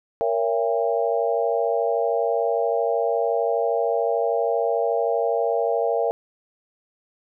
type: chord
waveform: sine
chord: A# diminished seventh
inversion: none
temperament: just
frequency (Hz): 466.2 / 559.4 / 671.3 / 805.5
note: A#4 / C#5 / E5 / G5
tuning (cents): 0 / +16 / +31 / +47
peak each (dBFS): -23 / -26 / -24 / -28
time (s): 0.21-6.11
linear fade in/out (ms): 0
effects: none